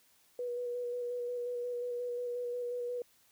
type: tone with vibrato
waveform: sine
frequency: 486.9 Hz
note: B4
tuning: 25 cents flat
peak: -34 dBFS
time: 0.39-3.02 s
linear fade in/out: 2 ms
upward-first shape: square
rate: 5.6 Hz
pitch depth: 15 cents each way
effects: white hiss -67 dBFS RMS until 3.31 s